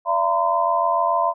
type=tone cluster; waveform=sine; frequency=587 / 679 / 937 / 1024 Hz; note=D5 / F5 / A#5 / C6; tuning=-1 / -49 / +9 / -38 cents; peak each=-28 / -21 / -24 / -20 dBFS; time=0.05-1.34 s; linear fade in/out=50 ms; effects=none